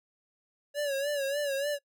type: tone with vibrato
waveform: square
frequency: 565 Hz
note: C#5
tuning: 33 cents sharp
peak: -29 dBFS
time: 0.74-1.79 s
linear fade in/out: 50 ms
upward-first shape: sine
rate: 3.4 Hz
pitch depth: 75 cents each way
effects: noise-tail reverb RT60 0.1 s tail -22 dB re dry